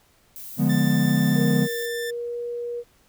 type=noise; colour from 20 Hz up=violet; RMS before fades=-38 dBFS; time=0.36-1.86 s; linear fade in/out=0 ms
type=chord; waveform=triangle; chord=D diminished seventh; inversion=none; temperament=equal with one note detuned; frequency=145.23 / 174.61 / 207.7 / 246.9 Hz; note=D3 / F3 / Ab3 / Cb4; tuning=-19 / 0 / 0 / 0 cents; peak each=-21 dBFS; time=0.57-1.68 s; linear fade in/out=50 ms
type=tone; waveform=sawtooth; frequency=1775 Hz; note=A6; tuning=15 cents sharp; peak=-27 dBFS; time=0.69-2.11 s; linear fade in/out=10 ms
type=tone with pitch glide; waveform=sine; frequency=471.5 to 477.8 Hz; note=A#4 to A#4; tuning=+20 to +43 cents; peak=-27 dBFS; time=1.34-2.84 s; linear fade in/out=50 ms; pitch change=+23 cents; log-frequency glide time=1.8-2.37 s
effects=pink hiss -60 dBFS RMS until 3.08 s